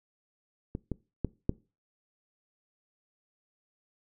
clicks, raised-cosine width 3 ms, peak -21 / -19 / -15 / -12 dBFS, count 4, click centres 0.751 / 0.917 / 1.247 / 1.494 s, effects noise-tail reverb RT60 0.3 s tail -22 dB re dry

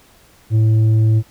sine tone with tanh clipping, 110 Hz, A2, in tune, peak -11 dBFS, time 0.5-1.23 s, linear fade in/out 50 ms, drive 5 dB, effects pink hiss -50 dBFS RMS until 1.3 s

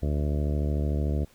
harmonic tone, 73.42 Hz, D2, in tune, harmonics 1 / 2 / 3 / 4 / 5 / 6 / 7 / 8 / 9, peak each -25 / -31 / -35 / -37 / -39 / -41 / -42 / -43 / -44 dBFS, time 0.02-1.25 s, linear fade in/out 10 ms, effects pink hiss -59 dBFS RMS until 1.34 s

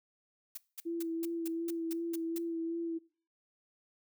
blue noise bursts, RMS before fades -42 dBFS, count 9, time 0.55-2.384 s, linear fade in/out 5 ms, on 26 ms, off 200 ms
sine tone with vibrato, 332.7 Hz, E4, 16 cents sharp, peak -33 dBFS, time 0.85-2.99 s, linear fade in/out 20 ms, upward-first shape sine, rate 2.7 Hz, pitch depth 23 cents each way
effects noise-tail reverb RT60 0.4 s tail -21 dB re dry

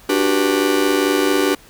45% pulse chord, G major seventh, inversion second, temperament just, 294 / 367.5 / 392 / 490 Hz, D4 / F#4 / G4 / B4, +2 / -12 / 0 / -14 cents, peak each -19 / -22 / -19 / -23 dBFS, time 0.09-1.55 s, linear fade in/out 5 ms, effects pink hiss -46 dBFS RMS until 1.69 s

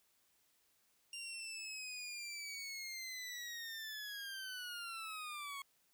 20% pulse linear sweep, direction down, 2792 to 1096 Hz, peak -39 dBFS, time 1.13-5.62 s, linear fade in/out 2 ms, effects white hiss -75 dBFS RMS until 5.93 s

